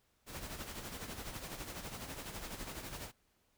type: noise with tremolo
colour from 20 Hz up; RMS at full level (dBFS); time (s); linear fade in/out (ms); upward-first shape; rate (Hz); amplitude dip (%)
pink; -43; 0.26-3.12; 50; sine; 12; 55
effects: pink hiss -75 dBFS RMS until 3.57 s